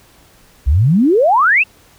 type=exponential sweep; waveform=sine; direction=up; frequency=60 to 2795 Hz; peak=-8 dBFS; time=0.66-1.64 s; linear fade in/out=20 ms; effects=pink hiss -48 dBFS RMS until 1.98 s